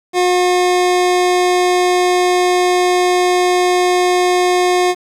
25% pulse tone, 360 Hz, F#4, 47 cents flat, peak -7 dBFS, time 0.13-4.95 s, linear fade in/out 50 ms, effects low-pass 9000 Hz 12 dB/octave + 7-bit

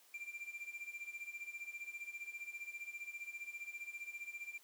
triangle tone with tremolo, 2371 Hz, D7, 16 cents sharp, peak -40 dBFS, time 0.14-4.58 s, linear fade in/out 2 ms, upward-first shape sine, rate 15 Hz, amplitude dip 80%, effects white hiss -66 dBFS RMS until 4.63 s + high-pass 300 Hz 12 dB/octave

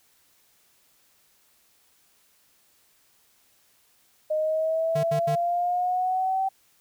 sine exponential sweep, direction up, 615 to 773 Hz, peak -22 dBFS, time 4.3-6.49 s, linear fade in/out 10 ms
square tone bursts, 150.4 Hz, D3, 42 cents sharp, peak -27 dBFS, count 3, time 4.95-5.356 s, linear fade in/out 10 ms, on 86 ms, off 74 ms
effects white hiss -63 dBFS RMS until 6.8 s

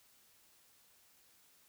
silence, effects white hiss -67 dBFS RMS until 1.68 s

